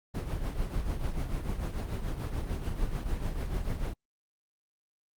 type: noise with tremolo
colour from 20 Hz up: brown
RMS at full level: -29 dBFS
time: 0.14-3.94 s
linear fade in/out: 10 ms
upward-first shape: triangle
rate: 6.8 Hz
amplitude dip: 65%
effects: Opus 24 kbps